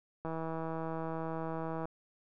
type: click train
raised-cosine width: 1 ms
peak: -25 dBFS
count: 261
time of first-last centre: 0.25-1.855 s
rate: 162 Hz
effects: none